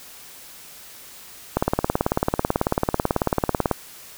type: click train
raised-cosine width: 1 ms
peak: -4 dBFS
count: 40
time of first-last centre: 1.57-3.713 s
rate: 18.2 Hz
effects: white hiss -43 dBFS RMS until 4.17 s

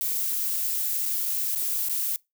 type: noise with dropouts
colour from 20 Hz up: violet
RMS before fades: -27 dBFS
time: 0.01-2.16 s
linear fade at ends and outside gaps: 0 ms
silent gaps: 1.055-1.059 / 1.256-1.26 / 1.55-1.558 / 1.886-1.896 s
effects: noise-tail reverb RT60 0.2 s tail -23 dB re dry

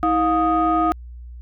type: tone cluster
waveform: sine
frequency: 321 / 711 / 1247 Hz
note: E4 / F5 / D#6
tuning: -46 / +31 / +3 cents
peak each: -19 dBFS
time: 0.03-0.92 s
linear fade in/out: 0 ms
effects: tanh soft clip ceiling -9 dBFS + added 60 Hz sine -34 dBFS peak until 1.41 s

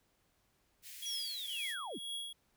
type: high-pass noise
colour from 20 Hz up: white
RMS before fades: -50 dBFS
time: 0.82-1.76 s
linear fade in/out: 50 ms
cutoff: 1800 Hz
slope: 48 dB/octave
type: tone with tremolo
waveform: square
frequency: 3322 Hz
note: G#7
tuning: in tune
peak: -38 dBFS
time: 1.02-2.33 s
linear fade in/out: 5 ms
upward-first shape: triangle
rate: 2 Hz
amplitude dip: 85%
type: linear sweep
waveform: sine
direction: down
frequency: 5920 to 123.47 Hz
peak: -40 dBFS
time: 1.05-1.99 s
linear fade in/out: 20 ms
effects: pink hiss -75 dBFS RMS until 2.56 s

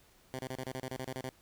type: tone bursts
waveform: 10% pulse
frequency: 130 Hz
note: C3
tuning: 11 cents flat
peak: -29 dBFS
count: 12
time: 0.34-1.291 s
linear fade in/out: 0 ms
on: 49 ms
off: 33 ms
effects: pink hiss -64 dBFS RMS until 1.41 s

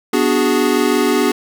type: chord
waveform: square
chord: G# half-diminished seventh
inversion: first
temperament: equal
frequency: 246.9 / 293.7 / 370 / 415.3 Hz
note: B3 / D4 / F#4 / G#4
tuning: 0 / 0 / 0 / 0 cents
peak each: -19 dBFS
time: 0.13-1.32 s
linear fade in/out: 5 ms
effects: none

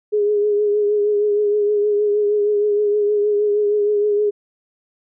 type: tone with vibrato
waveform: sine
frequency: 415.3 Hz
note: G#4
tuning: in tune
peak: -14 dBFS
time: 0.12-4.31 s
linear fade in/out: 20 ms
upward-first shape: triangle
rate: 6.4 Hz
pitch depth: 36 cents each way
effects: none

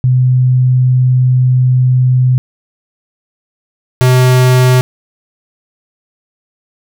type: tone pair in turn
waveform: sine / square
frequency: 127.2 / 127.2 Hz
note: C3 / C3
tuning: -48 / -48 cents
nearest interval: unison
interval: 0 cents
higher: neither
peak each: -6 dBFS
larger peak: neither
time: 0.04-2.38 / 4.01-4.81 s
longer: first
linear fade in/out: 0 ms
effects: none

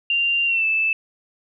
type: tone with pitch glide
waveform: sine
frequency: 2781 to 2633 Hz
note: F7 to E7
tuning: -8 to -3 cents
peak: -17 dBFS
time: 0.1-0.93 s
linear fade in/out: 2 ms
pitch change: -95 cents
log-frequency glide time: 0.46-0.65 s
effects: none

